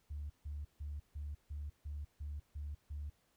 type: tone bursts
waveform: sine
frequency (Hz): 73.42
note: D2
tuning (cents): 0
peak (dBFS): -39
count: 9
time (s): 0.1-3.1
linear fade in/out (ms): 10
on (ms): 200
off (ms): 150
effects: tanh soft clip ceiling -36 dBFS + pink hiss -75 dBFS RMS until 3.36 s